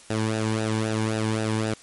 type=tone with flanger; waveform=sawtooth; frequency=109.8 Hz; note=A2; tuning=3 cents flat; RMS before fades=-25 dBFS; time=0.1-1.74 s; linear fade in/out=5 ms; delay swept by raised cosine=0.91 to 1.58 ms; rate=3.8 Hz; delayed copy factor=-0.7; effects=white hiss -49 dBFS RMS until 1.82 s + MP3 48 kbps